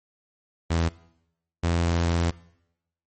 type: tone pair in turn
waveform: sawtooth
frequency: 83.1 / 84.94 Hz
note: E2 / F2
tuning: +15 / -48 cents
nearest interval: unison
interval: 37 cents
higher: second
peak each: -17 dBFS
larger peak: neither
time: 0.7-0.89 / 1.63-2.31 s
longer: second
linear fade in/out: 10 ms
effects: noise-tail reverb RT60 0.8 s tail -21 dB re dry + MP3 32 kbps